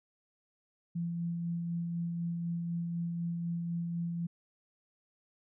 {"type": "tone with tremolo", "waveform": "sine", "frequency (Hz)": 170.1, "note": "F3", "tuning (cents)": -45, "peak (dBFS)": -31, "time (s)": [0.95, 4.27], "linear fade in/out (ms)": 10, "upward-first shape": "sine", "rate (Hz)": 4, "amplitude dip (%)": 25, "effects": []}